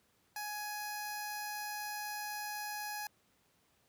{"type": "tone with notch filter", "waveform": "10% pulse", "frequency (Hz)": 836, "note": "G#5", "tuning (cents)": 11, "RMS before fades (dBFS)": -41, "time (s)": [0.36, 3.07], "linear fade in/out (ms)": 2, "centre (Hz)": 3200, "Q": 0.87, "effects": ["pink hiss -72 dBFS RMS until 3.88 s", "high-pass 80 Hz 12 dB/octave"]}